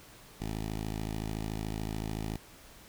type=tone with notch filter; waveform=10% pulse; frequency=53.7 Hz; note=A1; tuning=41 cents flat; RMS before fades=-36 dBFS; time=0.4-2.37 s; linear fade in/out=10 ms; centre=1400 Hz; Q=1.7; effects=pink hiss -54 dBFS RMS until 2.88 s